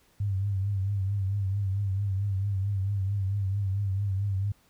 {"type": "tone with vibrato", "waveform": "sine", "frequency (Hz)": 98.5, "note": "G2", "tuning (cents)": 9, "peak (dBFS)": -25, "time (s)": [0.2, 4.52], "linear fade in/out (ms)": 5, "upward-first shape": "triangle", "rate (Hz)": 4.5, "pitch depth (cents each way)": 78, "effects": ["pink hiss -64 dBFS RMS until 4.69 s"]}